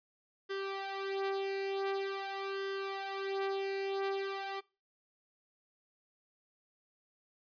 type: tone with flanger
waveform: sawtooth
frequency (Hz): 391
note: G4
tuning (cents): -4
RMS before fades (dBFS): -37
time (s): 0.49-4.61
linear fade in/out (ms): 20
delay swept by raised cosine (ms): 0.61 to 3.01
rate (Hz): 0.46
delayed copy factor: +0.75
effects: noise-tail reverb RT60 0.3 s tail -23 dB re dry + resampled to 11025 Hz